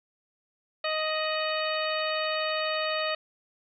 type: harmonic tone with a mistuned harmonic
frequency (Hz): 624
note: D#5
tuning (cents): +5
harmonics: 1 / 2 / 3 / 4 / 5 / 6 / 7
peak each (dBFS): -30 / -33 / -35 / -36 / -37 / -38 / -38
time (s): 0.84-3.15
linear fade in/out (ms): 5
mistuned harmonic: 5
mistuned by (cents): -80
effects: none